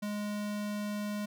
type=tone; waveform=square; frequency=207.7 Hz; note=G#3; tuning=in tune; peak=-34 dBFS; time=0.02-1.26 s; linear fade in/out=10 ms; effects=none